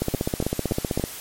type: two click trains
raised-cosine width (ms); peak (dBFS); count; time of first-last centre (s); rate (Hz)
2; -9 / -11; 17 / 4; 0.02-1.039 / 0.14-0.997; 15.7 / 3.5
effects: white hiss -37 dBFS RMS until 1.2 s + MP3 64 kbps